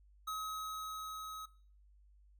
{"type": "tone with level ramp", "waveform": "square", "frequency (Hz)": 1274, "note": "D#6", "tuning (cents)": 41, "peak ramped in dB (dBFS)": [-38, -44], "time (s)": [0.27, 1.46], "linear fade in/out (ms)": 10, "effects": ["noise-tail reverb RT60 0.5 s tail -20 dB re dry", "added 50 Hz sine -61 dBFS peak until 2.39 s"]}